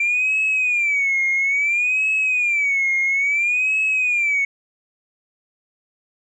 sine tone with vibrato, 2349 Hz, D7, in tune, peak -15 dBFS, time 0-4.45 s, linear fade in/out 5 ms, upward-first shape sine, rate 0.59 Hz, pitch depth 160 cents each way, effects tanh soft clip ceiling -13 dBFS

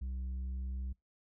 sine tone with tanh clipping, 64.2 Hz, C2, 32 cents flat, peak -37 dBFS, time 0.01-0.93 s, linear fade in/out 10 ms, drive 5 dB, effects noise-tail reverb RT60 0.2 s tail -26 dB re dry

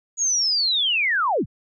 sine linear sweep, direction down, 6780 to 55 Hz, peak -18 dBFS, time 0.17-1.46 s, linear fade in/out 50 ms, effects none

